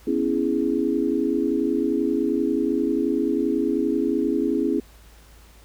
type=chord; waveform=sine; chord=C# minor seventh; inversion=third; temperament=equal; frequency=246.9 / 277.2 / 329.6 / 415.3 Hz; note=B3 / C#4 / E4 / G#4; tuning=0 / 0 / 0 / 0 cents; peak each=-27 / -24 / -24 / -26 dBFS; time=0.07-4.8 s; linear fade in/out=5 ms; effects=added 55 Hz sine -48 dBFS peak until 5.64 s + pink hiss -53 dBFS RMS until 5.64 s